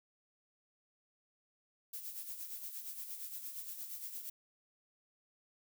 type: noise with tremolo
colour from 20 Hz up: violet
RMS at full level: -43 dBFS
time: 1.93-4.3 s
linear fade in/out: 5 ms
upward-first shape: sine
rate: 8.6 Hz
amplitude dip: 55%
effects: none